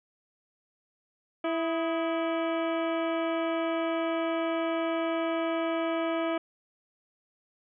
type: harmonic tone with a mistuned harmonic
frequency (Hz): 329.6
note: E4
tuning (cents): 0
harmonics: 1 / 2 / 3 / 4 / 5 / 6 / 7 / 8 / 9 / 10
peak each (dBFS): -30 / -30 / -40 / -37 / -43 / -49 / -41 / -53 / -46 / -51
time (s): 1.44-6.38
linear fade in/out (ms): 5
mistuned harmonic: 4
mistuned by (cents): -69
effects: none